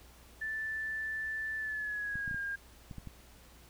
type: tone with pitch glide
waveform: sine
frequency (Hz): 1760 to 1613.9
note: A6 to G6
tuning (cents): 0 to +50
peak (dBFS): -34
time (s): 0.41-2.56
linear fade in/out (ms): 10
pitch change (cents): -150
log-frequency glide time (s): 1.57-2.37
type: clicks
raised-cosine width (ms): 5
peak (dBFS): -31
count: 7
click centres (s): 2.156 / 2.278 / 2.312 / 2.345 / 2.912 / 2.983 / 3.073
effects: added 60 Hz sine -58 dBFS peak until 3.69 s + pink hiss -59 dBFS RMS until 3.69 s